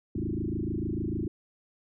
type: tone with frequency modulation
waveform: sine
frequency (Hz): 207.7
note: G#3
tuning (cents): 0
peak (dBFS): -28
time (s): 0.15-1.28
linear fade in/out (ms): 5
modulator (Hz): 26.7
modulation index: 5.6
effects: none